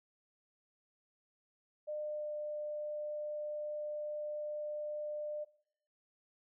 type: tone with pitch glide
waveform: sine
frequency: 603 to 599.2 Hz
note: D5 to D5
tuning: +46 to +35 cents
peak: -37 dBFS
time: 1.87-5.45 s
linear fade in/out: 20 ms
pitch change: -11 cents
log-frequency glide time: 2.03-2.37 s
effects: noise-tail reverb RT60 0.6 s tail -17 dB re dry